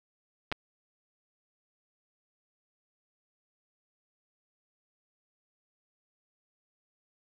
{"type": "clicks", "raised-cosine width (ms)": 0.3, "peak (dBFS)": [-17, -15], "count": 2, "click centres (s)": [0.517, 0.524], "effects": []}